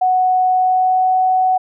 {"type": "tone with pitch glide", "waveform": "sine", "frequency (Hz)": [740, 745.6], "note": ["F#5", "F#5"], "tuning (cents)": [0, 13], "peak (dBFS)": -11, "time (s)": [0.01, 1.58], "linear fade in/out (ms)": 10, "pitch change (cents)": 13, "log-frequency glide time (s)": [0.49, 1.16], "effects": []}